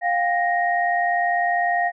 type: tone cluster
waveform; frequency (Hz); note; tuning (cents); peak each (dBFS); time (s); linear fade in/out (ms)
sine; 704 / 784 / 1869; F5 / G5 / A#6; +14 / 0 / +4; -20 / -27 / -23; 0.01-1.92; 50
effects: none